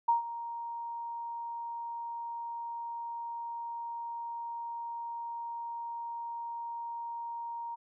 sine tone with ADSR envelope, 935 Hz, A#5, 5 cents sharp, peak -21 dBFS, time 0.08-7.76 s, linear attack 9 ms, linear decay 130 ms, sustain -15 dB, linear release 20 ms, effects none

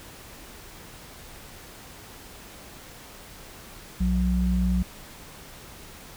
sine tone pair together, 61.24 / 182.1 Hz, B1 / F#3, -14 / -27 cents, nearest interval octave + perfect fifth, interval 1887 cents, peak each -23 dBFS, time 4-4.83 s, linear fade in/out 10 ms, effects pink hiss -45 dBFS RMS until 6.16 s

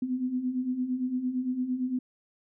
sine beating tone pair, 246.9 / 255.7 Hz, B3 / C4, 0 / -40 cents, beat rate 8.8 Hz, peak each -34 / -28 dBFS, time 0.02-1.99 s, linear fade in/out 5 ms, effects none

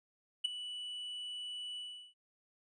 triangle tone with ADSR envelope, 2960 Hz, F#7, in tune, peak -25 dBFS, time 0.44-2.14 s, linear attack 12 ms, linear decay 10 ms, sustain -14 dB, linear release 370 ms, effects resampled to 24000 Hz

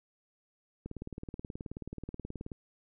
click train, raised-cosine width 3 ms, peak -27 dBFS, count 32, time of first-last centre 0.86-2.518 s, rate 18.7 Hz, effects none

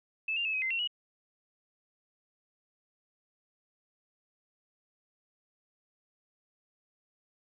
sine tone with pitch steps, 2618 / 2791 / 2601 / 2531 / 2072 / 2726 / 2915 Hz, E7 / F7 / E7 / D#7 / C7 / F7 / F#7, -13 / -2 / -24 / +29 / -17 / -43 / -26 cents, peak -29 dBFS, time 0.28-0.875 s, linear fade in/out 5 ms, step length 85 ms, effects none

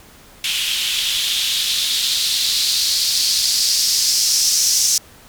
blue noise with band-pass filter sweep, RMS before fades -18 dBFS, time 0.44-4.98 s, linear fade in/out 2 ms, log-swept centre 3000 to 5800 Hz, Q 3.4, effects pink hiss -45 dBFS RMS until 5.28 s

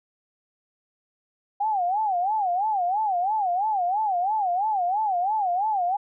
sine tone with vibrato, 783 Hz, G5, 2 cents flat, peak -21 dBFS, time 1.6-5.97 s, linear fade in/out 10 ms, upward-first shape sine, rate 3 Hz, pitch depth 200 cents each way, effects none

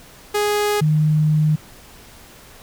sawtooth / sine tone pair in turn, 415.3 / 153.46 Hz, G#4 / D#3, 0 / -24 cents, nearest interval octave + perfect fourth, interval 1724 cents, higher first, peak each -13 / -13 dBFS, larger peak neither, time 0.34-0.81 / 0.81-1.56 s, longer second, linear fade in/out 10 ms, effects pink hiss -44 dBFS RMS until 2.62 s

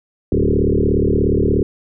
sine tone with frequency modulation, 234.4 Hz, A#3, 10 cents sharp, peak -12 dBFS, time 0.32-1.63 s, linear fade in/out 2 ms, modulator 36.9 Hz, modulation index 5.6, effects none

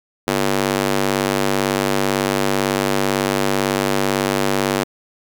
square tone with high-pass filter, 49 Hz, G1, in tune, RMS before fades -19 dBFS, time 0.27-4.84 s, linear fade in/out 10 ms, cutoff 290 Hz, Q 0.9, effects none

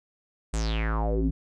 square tone with low-pass filter sweep, 55 Hz, A1, in tune, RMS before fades -26 dBFS, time 0.53-1.31 s, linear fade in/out 10 ms, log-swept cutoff 8600 to 210 Hz, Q 6.6, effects none

